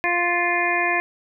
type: harmonic tone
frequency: 349.2 Hz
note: F4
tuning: in tune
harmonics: 1 / 2 / 3 / 5 / 6 / 7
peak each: -28 / -25 / -27 / -24 / -25 / -26 dBFS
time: 0.04-1 s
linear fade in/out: 0 ms
effects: none